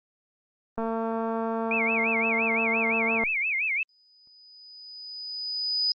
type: click train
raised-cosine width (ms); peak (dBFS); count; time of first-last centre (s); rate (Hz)
1; -17; 556; 0.78-3.236; 226
type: tone with vibrato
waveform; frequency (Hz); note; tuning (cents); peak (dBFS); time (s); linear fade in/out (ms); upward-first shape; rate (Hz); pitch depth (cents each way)
sine; 2349; D7; 0; -24; 1.71-3.83; 2; sine; 5.8; 200
type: tone with exponential growth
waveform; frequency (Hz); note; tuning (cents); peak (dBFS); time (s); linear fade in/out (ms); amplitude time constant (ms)
sine; 4978; D#8; 0; -21; 3.89-5.92; 2; 440
effects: Opus 24 kbps